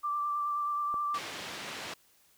sine tone with vibrato, 1174.7 Hz, D6, in tune, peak -29 dBFS, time 0.03-1.19 s, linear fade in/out 20 ms, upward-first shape sine, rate 9.4 Hz, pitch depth 17 cents each way
click, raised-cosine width 1 ms, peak -29 dBFS, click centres 0.942 s
white band-pass noise, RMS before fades -41 dBFS, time 1.14-1.94 s, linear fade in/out 5 ms, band 120 to 3600 Hz, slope 12 dB/octave
effects white hiss -65 dBFS RMS until 2.37 s

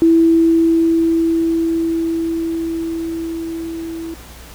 sine tone with level ramp, 329.6 Hz, E4, in tune, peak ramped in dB -7 to -24 dBFS, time 0.02-4.14 s, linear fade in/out 0 ms, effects added 60 Hz sine -39 dBFS peak until 4.54 s + pink hiss -39 dBFS RMS until 4.54 s

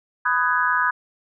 sine chord, G# minor seventh, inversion first, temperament just, 996.7 / 1245.9 / 1495.1 / 1661.2 Hz, B5 / D#6 / F#6 / G#6, +16 / +2 / +18 / 0 cents, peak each -23 dBFS, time 0.25-0.91 s, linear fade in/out 10 ms, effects none

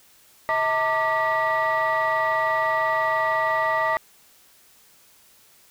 sine tone cluster, 640 / 904 / 1181 / 1940 Hz, D#5 / A5 / D6 / B6, +49 / +47 / +9 / -31 cents, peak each -24 dBFS, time 0.49-3.97 s, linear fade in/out 0 ms, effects tanh soft clip ceiling -14 dBFS + white hiss -55 dBFS RMS until 5.7 s

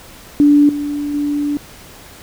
sine tone with level steps, 291 Hz, D4, 16 cents flat, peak -6 / -18 / -15 dBFS, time 0.4-1.57 s, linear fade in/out 0 ms, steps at 0.69 / 1.14 s, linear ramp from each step 2 ms, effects pink hiss -39 dBFS RMS until 2.22 s

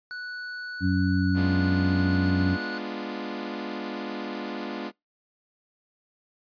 square tone with pitch glide, 1480 to 1466.4 Hz, F#6 to F#6, 0 to -16 cents, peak -34 dBFS, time 0.11-2.78 s, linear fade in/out 0 ms, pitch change -16 cents, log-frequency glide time 1.16-1.41 s
harmonic tone, 93 Hz, F#2, 9 cents sharp, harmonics 1 / 2 / 3, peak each -25 / -25 / -25 dBFS, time 0.8-2.58 s, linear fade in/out 50 ms
sawtooth chord, G# diminished seventh, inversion none, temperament equal, 207.7 / 246.9 / 293.7 / 349.2 Hz, G#3 / B3 / D4 / F4, 0 / 0 / 0 / 0 cents, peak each -33 dBFS, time 1.34-4.92 s, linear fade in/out 50 ms
effects noise-tail reverb RT60 0.2 s tail -26 dB re dry + resampled to 11025 Hz

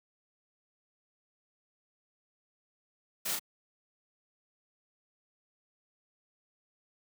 white noise with echo, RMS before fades -34 dBFS, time 3.25-3.36 s, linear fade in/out 10 ms, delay 35 ms, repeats 1, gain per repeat -3 dB, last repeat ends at 3.395 s, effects high-pass 150 Hz 12 dB/octave

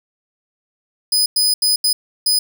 sawtooth tone bursts at uneven times, 5000 Hz, D#8, 8 cents sharp, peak -10 dBFS, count 5, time 1.12-1.26 / 1.36-1.54 / 1.62-1.76 / 1.84-1.93 / 2.26-2.39 s, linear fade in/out 5 ms, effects none

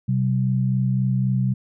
sine tone pair together, 128.08 / 191.9 Hz, C3 / G3, -37 / -37 cents, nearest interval perfect fifth, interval 700 cents, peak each -19 / -23 dBFS, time 0.08-1.54 s, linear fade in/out 10 ms, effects none

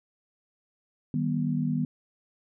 sine chord, Eb augmented, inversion none, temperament just, 155.56 / 194.45 / 243.1 Hz, Eb3 / G3 / B3, 0 / -14 / -27 cents, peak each -28 / -32 / -28 dBFS, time 1.14-1.85 s, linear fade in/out 2 ms, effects none

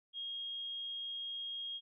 sine tone, 3258 Hz, G#7, 34 cents flat, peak -39 dBFS, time 0.13-1.81 s, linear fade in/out 50 ms, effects none

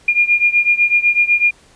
sine beating tone pair, 2414 / 2422 Hz, D7 / D#7, +47 / -47 cents, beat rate 8 Hz, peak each -13 / -15 dBFS, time 0.08-1.51 s, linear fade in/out 5 ms, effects pink hiss -49 dBFS RMS until 1.75 s + resampled to 22050 Hz

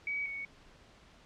sine tone pair in turn, 2269 / 2226 Hz, C#7 / C#7, +40 / +7 cents, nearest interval unison, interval 33 cents, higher first, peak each -32 / -37 dBFS, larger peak first, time 0.07-0.26 / 0.26-0.45 s, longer neither, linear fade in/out 2 ms, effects pink hiss -59 dBFS RMS until 1.25 s + low-pass 5000 Hz 12 dB/octave

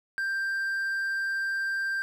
triangle tone, 1579 Hz, G6, 12 cents sharp, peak -25 dBFS, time 0.18-2.02 s, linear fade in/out 0 ms, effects none

